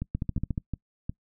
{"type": "two click trains", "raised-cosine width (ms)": 5, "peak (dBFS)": [-18, -16], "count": [4, 7], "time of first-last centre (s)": [[0.02, 1.095], [0.15, 0.579]], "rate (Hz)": [2.79, 14], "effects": ["noise-tail reverb RT60 0.1 s tail -24 dB re dry"]}